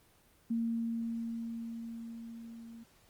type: tone with level ramp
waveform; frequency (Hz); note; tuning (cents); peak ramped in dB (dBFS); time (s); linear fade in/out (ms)
sine; 230; A#3; -23; -29 to -47; 0.5-2.84; 10
effects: pink hiss -65 dBFS RMS until 3.09 s + Opus 24 kbps